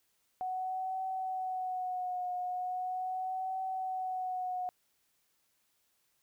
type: tone with vibrato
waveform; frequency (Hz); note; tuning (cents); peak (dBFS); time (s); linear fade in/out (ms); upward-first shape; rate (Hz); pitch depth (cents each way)
sine; 740; F#5; 0; -33; 0.41-4.69; 0; triangle; 0.39; 43
effects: white hiss -75 dBFS RMS until 6.22 s